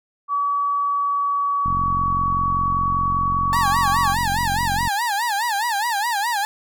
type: tone with pitch glide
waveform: sine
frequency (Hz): 1140 to 1129.5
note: C#6 to C#6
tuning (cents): +48 to +32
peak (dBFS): -18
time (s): 0.28-4.15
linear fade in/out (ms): 50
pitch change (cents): -16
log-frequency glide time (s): 0.78-2.21
type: click train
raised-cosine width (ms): 5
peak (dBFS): -16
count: 146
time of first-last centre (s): 1.66-4.875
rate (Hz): 45.1
type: tone with vibrato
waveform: 30% pulse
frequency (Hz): 878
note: A5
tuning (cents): -4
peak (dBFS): -17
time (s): 3.53-6.45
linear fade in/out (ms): 0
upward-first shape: sine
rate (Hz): 4.8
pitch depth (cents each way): 180
effects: none